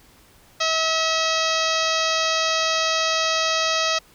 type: harmonic tone with a mistuned harmonic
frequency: 644 Hz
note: E5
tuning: 41 cents flat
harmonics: 1 / 2 / 3 / 4 / 5 / 6 / 7 / 8 / 9 / 10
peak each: -26 / -25 / -29 / -28 / -29 / -28 / -30 / -29 / -33 / -33 dBFS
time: 0.6-3.99 s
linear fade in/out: 10 ms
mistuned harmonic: 8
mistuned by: -17 cents
effects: pink hiss -53 dBFS RMS until 4.14 s